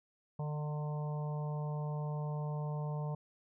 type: harmonic tone with a mistuned harmonic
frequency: 150 Hz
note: D3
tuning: 37 cents sharp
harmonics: 1 / 3 / 4 / 5 / 6 / 7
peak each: -35 / -48 / -48 / -51 / -49 / -53 dBFS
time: 0.39-3.15 s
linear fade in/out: 5 ms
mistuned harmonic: 5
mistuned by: -19 cents
effects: none